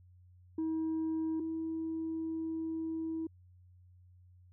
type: tone pair in turn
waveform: sine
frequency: 320 / 323.3 Hz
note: D#4 / E4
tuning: +49 / -34 cents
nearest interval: unison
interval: 17 cents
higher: second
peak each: -29 / -33 dBFS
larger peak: first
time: 0.58-1.4 / 1.4-3.27 s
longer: second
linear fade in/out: 5 ms
effects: tanh soft clip ceiling -30 dBFS + added 90 Hz sine -57 dBFS peak until 4.52 s